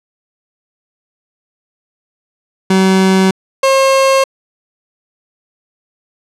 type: tone pair in turn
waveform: 30% pulse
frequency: 189.8 / 536.8 Hz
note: F#3 / C5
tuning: +44 / +44 cents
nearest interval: octave + tritone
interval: 1800 cents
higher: second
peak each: -5 dBFS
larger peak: neither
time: 2.7-3.31 / 3.63-4.24 s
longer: neither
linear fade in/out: 5 ms
effects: low-pass 9000 Hz 12 dB/octave